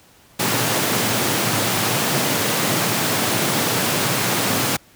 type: high-pass noise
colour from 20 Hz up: pink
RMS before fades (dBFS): -20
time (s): 0.39-4.77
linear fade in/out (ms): 10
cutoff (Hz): 100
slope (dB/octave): 96
effects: pink hiss -51 dBFS RMS until 4.95 s + high-pass 60 Hz 12 dB/octave